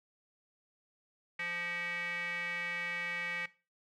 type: tone with band-pass filter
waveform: square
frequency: 173.6 Hz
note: F3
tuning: 10 cents flat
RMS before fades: -38 dBFS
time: 1.39-3.46 s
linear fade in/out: 5 ms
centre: 2100 Hz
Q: 8
effects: noise-tail reverb RT60 0.3 s tail -17 dB re dry